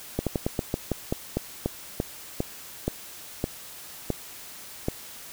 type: slowing click train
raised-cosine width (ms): 2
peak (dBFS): -11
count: 16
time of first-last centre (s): 0.19-4.884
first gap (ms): 77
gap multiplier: 1.18
effects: white hiss -43 dBFS RMS until 5.32 s

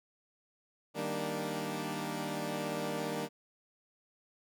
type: chord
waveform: 15% pulse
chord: Eb major seventh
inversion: none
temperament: equal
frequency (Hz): 155.56 / 196 / 233.1 / 293.7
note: Eb3 / G3 / Bb3 / D4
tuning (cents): 0 / 0 / 0 / 0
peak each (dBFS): -34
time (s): 0.94-3.29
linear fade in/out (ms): 50
effects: none

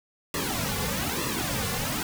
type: noise with flanger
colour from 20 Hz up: pink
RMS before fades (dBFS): -29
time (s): 0.34-2.03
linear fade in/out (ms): 2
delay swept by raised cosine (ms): 1.3 to 3.2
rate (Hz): 1.1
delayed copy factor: -1
effects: none

